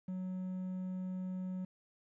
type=tone with quantisation; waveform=triangle; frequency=185 Hz; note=F#3; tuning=in tune; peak=-35 dBFS; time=0.08-1.65 s; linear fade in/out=5 ms; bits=10; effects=low-pass 2000 Hz 12 dB/octave